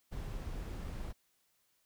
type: noise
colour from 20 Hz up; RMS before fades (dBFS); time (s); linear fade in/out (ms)
brown; -41; 0.11-1.13; 20
effects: white hiss -75 dBFS RMS until 1.85 s